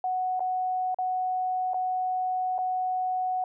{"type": "tone with dropouts", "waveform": "sine", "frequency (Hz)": 740, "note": "F#5", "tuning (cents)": 0, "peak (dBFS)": -25, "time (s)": [0.04, 3.44], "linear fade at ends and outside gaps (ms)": 2, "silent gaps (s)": [[0.395, 0.404], [0.945, 0.986], [1.735, 1.743], [2.581, 2.587]], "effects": []}